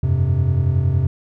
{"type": "chord", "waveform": "triangle", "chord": "F suspended second", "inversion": "none", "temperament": "equal", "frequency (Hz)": [87.31, 98, 130.81], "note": ["F2", "G2", "C3"], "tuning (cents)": [0, 0, 0], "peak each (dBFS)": [-17, -19, -16], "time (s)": [0.03, 1.07], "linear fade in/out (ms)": 5, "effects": []}